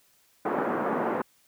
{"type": "band-pass noise", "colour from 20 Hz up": "pink", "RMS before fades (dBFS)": -28, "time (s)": [0.45, 1.22], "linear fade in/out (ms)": 5, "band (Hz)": [220, 1400], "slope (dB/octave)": 24, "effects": ["white hiss -64 dBFS RMS until 1.47 s"]}